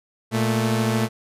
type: tone pair together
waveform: sawtooth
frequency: 116.54 / 220 Hz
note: A#2 / A3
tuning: 0 / 0 cents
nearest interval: major seventh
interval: 1100 cents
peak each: -18 dBFS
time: 0.31-1.09 s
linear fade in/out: 50 ms
effects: resampled to 32000 Hz